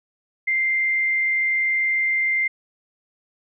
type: tone with frequency modulation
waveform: sine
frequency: 2093 Hz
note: C7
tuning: in tune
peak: -18 dBFS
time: 0.47-2.48 s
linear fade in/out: 10 ms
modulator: 72.9 Hz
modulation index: 0.31
effects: none